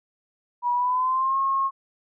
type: tone with pitch glide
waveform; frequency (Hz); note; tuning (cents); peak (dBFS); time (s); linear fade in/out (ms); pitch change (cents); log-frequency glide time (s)
sine; 970 to 1082.5; B5 to C#6; -31 to -41; -20; 0.62-1.71; 50; +190; 0.73-1.38
effects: none